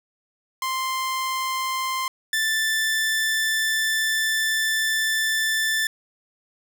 sawtooth tone pair in turn, 1046.5 / 1764.1 Hz, C6 / A6, 0 / +4 cents, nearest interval major sixth, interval 904 cents, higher second, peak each -20 / -17 dBFS, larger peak second, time 0.62-2.08 / 2.33-5.87 s, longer second, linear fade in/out 2 ms, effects none

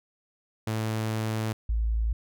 sawtooth / sine tone pair in turn, 110 / 55.51 Hz, A2 / A1, 0 / +16 cents, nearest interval octave, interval 1184 cents, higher first, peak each -23 dBFS, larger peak neither, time 0.67-1.53 / 1.69-2.13 s, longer first, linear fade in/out 5 ms, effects none

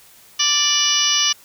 harmonic tone with a mistuned harmonic, 587.3 Hz, D5, in tune, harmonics 2 / 3 / 4 / 5 / 6 / 7 / 8 / 9 / 10, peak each -28 / -30 / -28 / -19 / -25 / -30 / -26 / -23 / -20 dBFS, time 0.39-1.33 s, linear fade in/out 10 ms, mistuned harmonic 7, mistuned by -19 cents, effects white hiss -48 dBFS RMS until 1.44 s

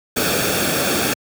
pink noise with comb filter, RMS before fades -19 dBFS, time 0.16-1.14 s, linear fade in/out 10 ms, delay 1 ms, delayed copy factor -0.6, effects high-pass 100 Hz 12 dB/octave

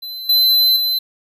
square tone with level steps, 4048 Hz, B7, 42 cents sharp, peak -27 / -11 / -16 dBFS, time 0.02-0.99 s, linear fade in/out 10 ms, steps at 0.29 / 0.76 s, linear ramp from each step 5 ms, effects none

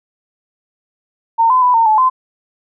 sine tone with pitch steps, 913 / 1018 / 993 / 912 / 865 / 1030 Hz, A#5 / C6 / B5 / A#5 / A5 / C6, -36 / -48 / +9 / -38 / -30 / -28 cents, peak -8 dBFS, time 1.38-2.1 s, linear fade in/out 20 ms, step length 120 ms, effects none

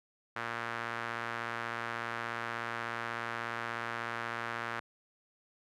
sawtooth tone with band-pass filter, 116.54 Hz, A#2, in tune, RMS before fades -38 dBFS, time 0.36-4.8 s, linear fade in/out 5 ms, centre 1500 Hz, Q 1.9, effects none

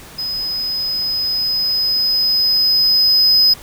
triangle tone with level ramp, 5040 Hz, D#8, 21 cents sharp, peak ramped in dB -19 to -7 dBFS, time 0.18-3.54 s, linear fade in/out 10 ms, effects pink hiss -38 dBFS RMS until 3.62 s

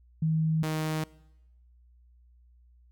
sine / sawtooth tone pair in turn, 158.7 / 156.42 Hz, D#3 / D#3, +35 / +10 cents, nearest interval unison, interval 25 cents, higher first, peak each -23 / -24 dBFS, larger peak first, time 0.22-0.63 / 0.63-1.04 s, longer neither, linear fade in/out 5 ms, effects noise-tail reverb RT60 0.9 s tail -22 dB re dry + added 60 Hz sine -56 dBFS peak until 2.91 s

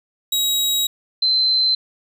sawtooth / sine tone pair in turn, 3825 / 4083 Hz, A#7 / C8, +44 / -43 cents, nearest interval minor second, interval 113 cents, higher second, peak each -14 dBFS, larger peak neither, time 0.32-0.87 / 1.22-1.75 s, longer first, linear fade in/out 5 ms, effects none

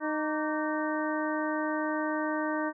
harmonic tone with a mistuned harmonic, 307.8 Hz, D#4, 19 cents flat, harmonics 1 / 2 / 3 / 4 / 5 / 6, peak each -31 / -34 / -36 / -38 / -37 / -40 dBFS, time 0-2.73 s, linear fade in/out 50 ms, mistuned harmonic 4, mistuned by -95 cents, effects none

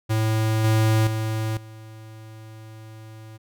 square tone with level steps, 110 Hz, A2, in tune, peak -20 / -17 / -24 / -40 dBFS, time 0.09-3.38 s, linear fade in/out 20 ms, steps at 0.64 / 1.07 / 1.57 s, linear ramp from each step 2 ms, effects none

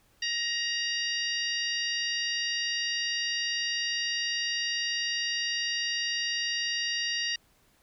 harmonic tone, 940 Hz, A#5, 14 cents sharp, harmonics 2 / 3 / 4 / 5 / 6, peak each -33 / -33 / -38 / -34 / -37 dBFS, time 0.22-7.36 s, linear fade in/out 5 ms, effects pink hiss -65 dBFS RMS until 7.82 s

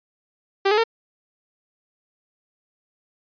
sawtooth tone with pitch steps, 392 / 422.6 / 455.5 Hz, G4 / G#4 / A#4, 0 / +30 / -40 cents, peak -12 dBFS, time 0.65-0.839 s, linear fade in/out 10 ms, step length 63 ms, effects resampled to 11025 Hz

